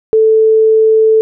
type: tone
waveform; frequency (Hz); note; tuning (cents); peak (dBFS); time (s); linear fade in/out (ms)
sine; 440; A4; 0; -5; 0.13-1.21; 0
effects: none